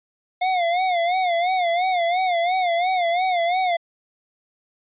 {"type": "tone with vibrato", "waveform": "square", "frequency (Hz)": 713, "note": "F5", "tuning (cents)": 36, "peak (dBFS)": -19, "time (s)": [0.41, 3.77], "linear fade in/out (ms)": 10, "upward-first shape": "sine", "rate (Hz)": 2.9, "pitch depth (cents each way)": 99, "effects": ["resampled to 8000 Hz"]}